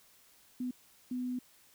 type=tone bursts at uneven times; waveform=sine; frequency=250.2 Hz; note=B3; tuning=23 cents sharp; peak=-33 dBFS; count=2; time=0.6-0.71 / 1.11-1.39 s; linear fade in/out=5 ms; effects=white hiss -63 dBFS RMS until 1.74 s